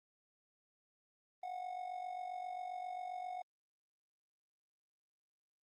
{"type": "tone with amplitude modulation", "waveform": "triangle", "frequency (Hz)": 730, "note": "F#5", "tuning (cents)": -24, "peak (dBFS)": -36, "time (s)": [1.43, 3.42], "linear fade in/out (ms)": 5, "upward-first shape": "sine", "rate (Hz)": 47.5, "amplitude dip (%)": 65, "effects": ["Opus 32 kbps"]}